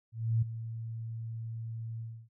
sine tone with ADSR envelope, 113.6 Hz, A#2, 44 cents flat, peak -23 dBFS, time 0.12-2.29 s, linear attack 300 ms, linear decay 11 ms, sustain -13 dB, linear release 290 ms, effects none

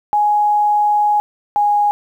sine tone pair in turn, 834 / 826.3 Hz, G#5 / G#5, +7 / -9 cents, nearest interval unison, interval 16 cents, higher first, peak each -11 dBFS, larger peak neither, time 0.13-1.2 / 1.56-1.91 s, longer first, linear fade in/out 0 ms, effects 8-bit

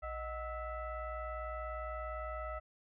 sine tone with frequency modulation, 622.3 Hz, D#5, in tune, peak -38 dBFS, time 0.02-2.6 s, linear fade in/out 20 ms, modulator 681 Hz, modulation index 1.4, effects none

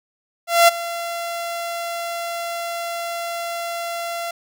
sawtooth tone with ADSR envelope, 683 Hz, F5, 39 cents flat, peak -4 dBFS, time 0.47-4.31 s, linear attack 210 ms, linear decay 17 ms, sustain -17 dB, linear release 4 ms, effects none

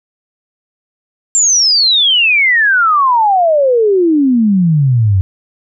sine exponential sweep, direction down, 7459 to 91 Hz, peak -7 dBFS, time 1.35-5.21 s, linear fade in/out 0 ms, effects none

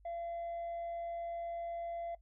triangle tone with tanh clipping, 682 Hz, F5, 41 cents flat, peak -39 dBFS, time 0.05-2.15 s, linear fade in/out 5 ms, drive 7 dB, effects noise-tail reverb RT60 0.1 s tail -18 dB re dry + added 50 Hz sine -60 dBFS peak until 2.21 s

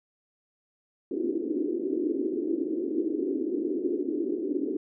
pink band-pass noise, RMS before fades -29 dBFS, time 1.11-4.77 s, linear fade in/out 5 ms, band 290 to 380 Hz, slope 48 dB/octave, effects none

